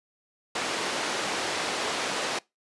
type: band-pass noise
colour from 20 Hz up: pink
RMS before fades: -30 dBFS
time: 0.55-2.39 s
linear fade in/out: 5 ms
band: 370 to 6300 Hz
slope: 12 dB/octave
effects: noise-tail reverb RT60 0.2 s tail -23 dB re dry + resampled to 24000 Hz